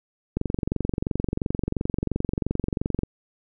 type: click train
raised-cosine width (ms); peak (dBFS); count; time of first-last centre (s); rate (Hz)
3; -11; 62; 0.37-3.034; 22.9
effects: none